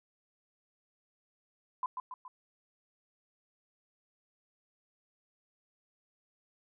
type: tone with echo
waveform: sine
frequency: 1011 Hz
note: B5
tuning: 40 cents sharp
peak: -30 dBFS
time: 1.83-1.86 s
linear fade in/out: 2 ms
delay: 140 ms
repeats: 3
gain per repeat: -5 dB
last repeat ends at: 2.28 s
effects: none